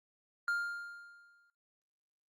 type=tone with exponential decay; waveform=triangle; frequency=1403 Hz; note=F6; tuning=8 cents sharp; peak=-27 dBFS; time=0.48-1.5 s; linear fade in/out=1 ms; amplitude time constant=220 ms; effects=noise-tail reverb RT60 0.6 s tail -26 dB re dry + Opus 48 kbps